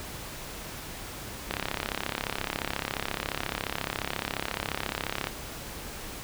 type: click train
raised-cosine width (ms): 0.3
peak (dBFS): -12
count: 130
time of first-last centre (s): 1.51-5.271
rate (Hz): 34.3
effects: pink hiss -40 dBFS RMS until 6.23 s